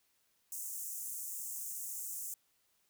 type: high-pass noise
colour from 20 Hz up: pink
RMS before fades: -42 dBFS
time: 0.52-2.34 s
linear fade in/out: 2 ms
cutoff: 6600 Hz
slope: 48 dB/octave
effects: white hiss -75 dBFS RMS until 2.89 s